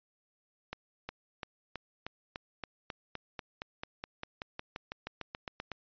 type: accelerating click train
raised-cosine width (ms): 0.3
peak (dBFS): -22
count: 24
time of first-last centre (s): 0.73-5.717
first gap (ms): 360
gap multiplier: 0.95
effects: resampled to 11025 Hz